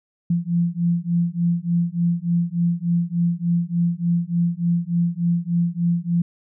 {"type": "beating tone pair", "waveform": "sine", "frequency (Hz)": [170, 173.4], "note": ["F3", "F3"], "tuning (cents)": [-46, -12], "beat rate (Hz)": 3.4, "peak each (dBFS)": -21, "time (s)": [0.3, 6.22], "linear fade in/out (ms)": 5, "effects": []}